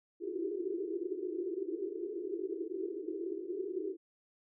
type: band-pass noise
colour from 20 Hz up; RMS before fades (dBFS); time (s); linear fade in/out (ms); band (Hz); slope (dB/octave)
white; -38; 0.2-3.97; 50; 330 to 410; 96
effects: none